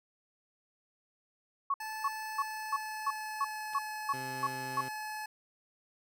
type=tone bursts; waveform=sine; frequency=1108.7 Hz; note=C#6; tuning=in tune; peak=-27 dBFS; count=10; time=1.7-4.81 s; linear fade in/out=5 ms; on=41 ms; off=300 ms
type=tone with pitch glide; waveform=25% pulse; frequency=870 to 857 Hz; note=A5 to A5; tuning=-20 to -46 cents; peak=-34 dBFS; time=1.8-5.26 s; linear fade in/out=5 ms; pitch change=-26 cents; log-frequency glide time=2.15-3.76 s
type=click; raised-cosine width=0.2 ms; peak=-34 dBFS; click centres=3.735 s
type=tone; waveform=15% pulse; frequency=130.81 Hz; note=C3; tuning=in tune; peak=-36 dBFS; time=4.13-4.89 s; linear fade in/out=10 ms
effects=none